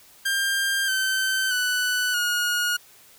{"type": "tone with pitch steps", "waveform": "sawtooth", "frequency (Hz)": [1595, 1541.6, 1489.9, 1440], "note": ["G6", "G6", "F#6", "F#6"], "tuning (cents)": [30, -29, 12, -47], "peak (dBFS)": -18, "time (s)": [0.25, 2.77], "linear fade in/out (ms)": 10, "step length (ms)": 630, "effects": ["white hiss -52 dBFS RMS until 3.18 s"]}